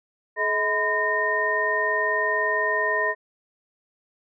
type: tone cluster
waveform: sine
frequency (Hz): 427.8 / 636 / 1010 / 1839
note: A4 / D#5 / B5 / A#6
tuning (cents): -49 / +38 / +39 / -24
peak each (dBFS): -29 / -28 / -27 / -23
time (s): 0.36-3.15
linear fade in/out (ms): 50
effects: none